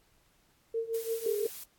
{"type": "tone with tremolo", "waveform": "sine", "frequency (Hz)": 455, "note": "A#4", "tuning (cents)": -42, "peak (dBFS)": -27, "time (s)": [0.74, 1.47], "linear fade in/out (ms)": 5, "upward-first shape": "triangle", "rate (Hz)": 5.9, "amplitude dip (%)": 90}
{"type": "noise", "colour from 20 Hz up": "blue", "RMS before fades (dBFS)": -43, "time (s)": [0.94, 1.64], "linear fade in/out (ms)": 5}
{"type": "tone", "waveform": "sine", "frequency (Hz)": 412.8, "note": "G#4", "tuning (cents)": -10, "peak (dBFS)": -30, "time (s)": [1.26, 1.46], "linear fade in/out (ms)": 2}
{"effects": ["pink hiss -68 dBFS RMS until 1.78 s", "AAC 64 kbps"]}